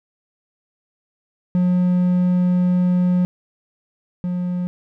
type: tone pair in turn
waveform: triangle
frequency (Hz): 179.8 / 178.76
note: F#3 / F3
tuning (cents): -49 / +41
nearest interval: unison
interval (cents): 10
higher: first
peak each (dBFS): -12 / -18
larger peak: first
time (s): 1.55-3.25 / 4.24-4.67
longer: first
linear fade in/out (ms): 0
effects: none